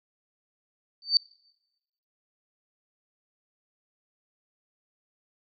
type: tone with exponential growth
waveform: sine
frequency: 4577 Hz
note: D8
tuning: 45 cents flat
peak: -13 dBFS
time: 1.02-1.17 s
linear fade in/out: 1 ms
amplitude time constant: 32 ms
effects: noise-tail reverb RT60 1.0 s tail -25 dB re dry